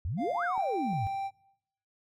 sine exponential two-way sweep, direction up then down, 70.9 to 1637 to 91.9 Hz, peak -30 dBFS, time 0.05-1.07 s, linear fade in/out 0 ms, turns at 0.44 s
triangle tone with pitch glide, 698.5 to 784 Hz, F5 to G5, 0 to 0 cents, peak -29 dBFS, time 0.17-1.31 s, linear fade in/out 50 ms, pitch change +200 cents, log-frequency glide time 0.45-0.61 s
clicks, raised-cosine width 2 ms, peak -36 dBFS, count 2, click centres 0.578 / 0.932 s
effects noise-tail reverb RT60 0.8 s tail -22 dB re dry

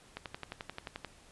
click train, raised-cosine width 0.3 ms, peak -23 dBFS, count 11, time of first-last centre 0.17-1.047 s, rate 11.4 Hz, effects pink hiss -59 dBFS RMS until 1.31 s + resampled to 24000 Hz

